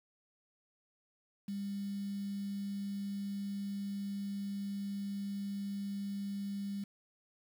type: tone with quantisation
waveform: sine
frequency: 199.7 Hz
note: G3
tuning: 32 cents sharp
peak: -36 dBFS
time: 1.48-6.84 s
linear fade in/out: 5 ms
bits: 9
effects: none